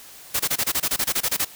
white noise bursts, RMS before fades -22 dBFS, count 14, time 0.34-1.45 s, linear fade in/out 10 ms, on 57 ms, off 24 ms, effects white hiss -44 dBFS RMS until 1.55 s

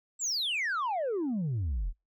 sine exponential sweep, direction down, 7902 to 36.19 Hz, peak -26 dBFS, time 0.19-1.93 s, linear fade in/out 50 ms, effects noise-tail reverb RT60 0.2 s tail -25 dB re dry + tanh soft clip ceiling -27 dBFS

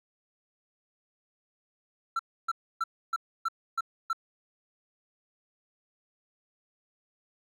triangle tone bursts, 1345 Hz, E6, 34 cents sharp, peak -24 dBFS, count 7, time 2.16-4.131 s, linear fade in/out 5 ms, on 33 ms, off 290 ms, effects none

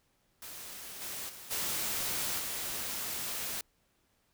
white noise with level steps, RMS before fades -45 / -40 / -48 / -34 / -37 dBFS, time 0.42-3.61 s, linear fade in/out 2 ms, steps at 1 / 1.28 / 1.5 / 2.38 s, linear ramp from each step 20 ms, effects pink hiss -73 dBFS RMS until 4.33 s

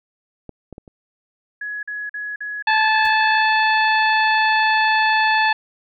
clicks, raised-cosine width 2 ms, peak -20 / -22 / -23 / -29 dBFS, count 4, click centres 0.493 / 0.727 / 0.781 / 0.878 s
sine tone bursts, 1681 Hz, G#6, 20 cents sharp, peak -25 dBFS, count 7, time 1.61-3.42 s, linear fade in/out 5 ms, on 220 ms, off 45 ms
harmonic tone, 872 Hz, A5, 16 cents flat, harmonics 1 / 2 / 3 / 4 / 5, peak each -17 / -18 / -23 / -29 / -29 dBFS, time 2.67-5.53 s, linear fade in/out 5 ms
pink noise with exponential decay, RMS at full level -35 dBFS, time 3.05-3.16 s, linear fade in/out 0 ms, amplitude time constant 22 ms
effects none

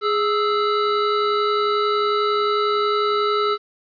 square tone pair together, 415.8 / 1318.5 Hz, G#4 / E6, +2 / 0 cents, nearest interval octave + minor sixth, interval 1998 cents, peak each -21 dBFS, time 0.01-3.58 s, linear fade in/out 50 ms, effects resampled to 11025 Hz + 9-bit

